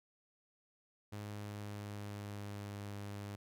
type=tone with pitch glide; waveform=sawtooth; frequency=103.83 to 101.58 Hz; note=G#2 to G#2; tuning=0 to -38 cents; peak=-39 dBFS; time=1.12-3.36 s; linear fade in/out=10 ms; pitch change=-38 cents; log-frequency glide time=1.22-2.8 s; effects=none